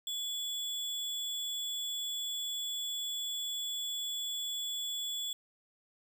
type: tone with sample-and-hold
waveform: sine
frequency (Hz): 3414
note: G#7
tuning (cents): +47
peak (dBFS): -34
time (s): 0.07-5.33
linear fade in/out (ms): 2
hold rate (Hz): 11025
effects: none